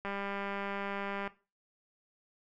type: click train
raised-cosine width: 0.5 ms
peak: -23 dBFS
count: 245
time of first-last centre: 0.05-1.276 s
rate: 199 Hz
effects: noise-tail reverb RT60 0.3 s tail -17 dB re dry